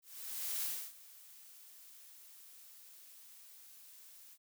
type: noise with ADSR envelope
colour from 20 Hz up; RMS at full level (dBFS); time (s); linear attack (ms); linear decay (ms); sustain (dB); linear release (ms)
blue; -37; 0.02-4.38; 610; 290; -20; 50
effects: none